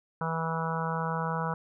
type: harmonic tone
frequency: 163.2 Hz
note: E3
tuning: 17 cents flat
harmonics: 1 / 3 / 4 / 5 / 6 / 7 / 8 / 9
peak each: -32 / -37 / -41 / -38 / -35 / -40 / -37 / -40 dBFS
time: 0.21-1.54 s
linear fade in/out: 2 ms
effects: none